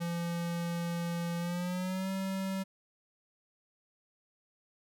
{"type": "tone with pitch glide", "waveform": "square", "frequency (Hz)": [170.8, 191.72], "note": ["F3", "G3"], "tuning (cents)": [-38, -38], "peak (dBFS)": -33, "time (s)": [0, 2.64], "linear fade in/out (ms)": 20, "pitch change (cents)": 200, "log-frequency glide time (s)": [1.38, 2.1], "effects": []}